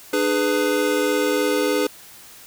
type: chord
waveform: square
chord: G# diminished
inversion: second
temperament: just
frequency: 299 / 415.3 / 498.4 Hz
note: D4 / G#4 / B4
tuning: +31 / 0 / +16 cents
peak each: -24 / -23 / -23 dBFS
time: 0.13-1.87 s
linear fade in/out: 5 ms
effects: white hiss -44 dBFS RMS until 2.46 s